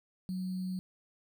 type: tone with sample-and-hold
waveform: sine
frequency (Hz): 185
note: F#3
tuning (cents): 0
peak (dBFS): -33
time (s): 0.29-0.79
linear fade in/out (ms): 0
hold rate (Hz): 4410
effects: none